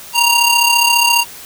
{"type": "ring-modulated tone", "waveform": "sawtooth", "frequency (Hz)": 1864.7, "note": "A#6", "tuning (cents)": 0, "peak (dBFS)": -3, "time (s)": [0.13, 1.25], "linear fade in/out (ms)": 50, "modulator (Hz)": 915, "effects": ["white hiss -34 dBFS RMS until 1.45 s"]}